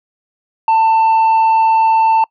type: tone with tanh clipping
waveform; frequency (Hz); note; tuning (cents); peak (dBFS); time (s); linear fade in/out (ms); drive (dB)
sine; 892; A5; +23; -9; 0.68-2.24; 2; 3
effects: noise-tail reverb RT60 0.1 s tail -25 dB re dry